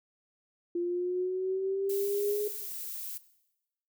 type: linear sweep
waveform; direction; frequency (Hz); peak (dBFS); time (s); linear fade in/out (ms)
sine; up; 345.5 to 419.5; -28; 0.75-2.48; 5
type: noise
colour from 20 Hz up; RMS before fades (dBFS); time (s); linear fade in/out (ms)
violet; -39; 1.89-3.18; 10
effects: noise-tail reverb RT60 0.9 s tail -17 dB re dry